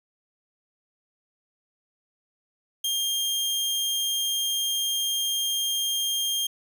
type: tone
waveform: sawtooth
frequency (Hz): 3208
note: G7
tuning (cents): +39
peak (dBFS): -21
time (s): 2.84-6.47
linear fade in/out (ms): 5
effects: none